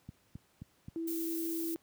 click train, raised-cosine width 5 ms, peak -30 dBFS, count 4, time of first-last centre 0.09-0.884 s, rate 3.78 Hz
sine tone, 329.6 Hz, E4, in tune, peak -34 dBFS, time 0.96-1.76 s, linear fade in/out 0 ms
violet noise, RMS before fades -41 dBFS, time 1.07-1.75 s, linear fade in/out 10 ms
effects pink hiss -69 dBFS RMS until 1.82 s + high-pass 80 Hz 12 dB/octave

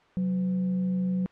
sine tone with frequency modulation, 185 Hz, F#3, in tune, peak -24 dBFS, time 0.17-1.26 s, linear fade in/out 0 ms, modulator 317 Hz, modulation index 0.22, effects white hiss -58 dBFS RMS until 1.31 s + low-pass 2000 Hz 12 dB/octave

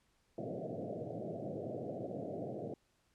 white band-pass noise, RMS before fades -42 dBFS, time 0.38-2.74 s, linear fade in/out 2 ms, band 100 to 700 Hz, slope 96 dB/octave, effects pink hiss -75 dBFS RMS until 3.14 s + low-pass 10000 Hz 12 dB/octave

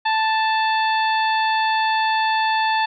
harmonic tone, 880 Hz, A5, in tune, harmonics 1 / 2 / 3 / 4 / 5, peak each -18 / -24 / -28 / -30 / -32 dBFS, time 0.05-2.86 s, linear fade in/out 10 ms, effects none

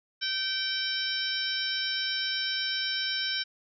harmonic tone with a mistuned harmonic, 772 Hz, G5, 27 cents flat, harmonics 2 / 3 / 4 / 5 / 6 / 7, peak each -34 / -39 / -34 / -35 / -39 / -33 dBFS, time 0.21-3.44 s, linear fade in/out 20 ms, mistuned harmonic 6, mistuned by +42 cents, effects none

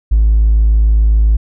sine tone with hard clipping, 53.6 Hz, A1, 45 cents flat, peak -7 dBFS, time 0.11-1.37 s, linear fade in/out 10 ms, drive 1 dB, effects none

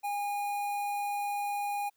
square tone with notch filter, 816 Hz, G#5, 31 cents flat, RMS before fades -33 dBFS, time 0.03-1.9 s, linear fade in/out 20 ms, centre 5000 Hz, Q 0.78, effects white hiss -75 dBFS RMS until 1.96 s + high-pass 60 Hz 12 dB/octave

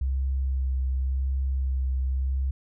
sine tone with vibrato, 65.9 Hz, C2, 13 cents sharp, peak -23 dBFS, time 0.01-2.51 s, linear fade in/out 5 ms, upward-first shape sine, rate 0.91 Hz, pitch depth 19 cents each way, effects none

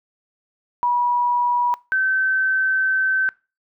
sine tone pair in turn, 970 / 1539.8 Hz, B5 / G6, -31 / -31 cents, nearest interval minor sixth, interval 800 cents, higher second, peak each -16 dBFS, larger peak neither, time 0.83-1.74 / 1.92-3.29 s, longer second, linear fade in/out 0 ms, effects noise-tail reverb RT60 0.3 s tail -23 dB re dry

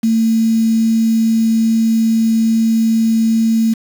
sine tone with quantisation, 224.7 Hz, A3, 37 cents sharp, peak -10 dBFS, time 0.03-3.74 s, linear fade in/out 10 ms, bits 5, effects none

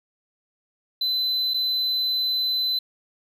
triangle tone with dropouts, 4030 Hz, B7, 34 cents sharp, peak -20 dBFS, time 1.01-2.79 s, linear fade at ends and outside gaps 5 ms, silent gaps 1.537-1.542 s, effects none

